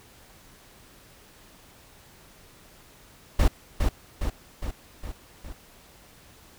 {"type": "noise with echo", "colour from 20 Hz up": "brown", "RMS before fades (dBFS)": -18, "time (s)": [3.39, 3.48], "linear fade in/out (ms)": 5, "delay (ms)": 410, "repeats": 5, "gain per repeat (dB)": -4, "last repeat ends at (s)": 5.53, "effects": ["pink hiss -53 dBFS RMS until 6.58 s"]}